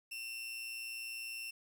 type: tone with amplitude modulation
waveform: sawtooth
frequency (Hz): 2700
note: E7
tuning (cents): +41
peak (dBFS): -36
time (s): 0.11-1.51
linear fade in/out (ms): 10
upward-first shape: sine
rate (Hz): 120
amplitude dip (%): 45
effects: 11-bit